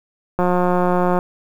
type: click train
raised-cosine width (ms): 1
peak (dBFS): -5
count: 144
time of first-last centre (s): 0.39-1.189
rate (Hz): 179
effects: 7-bit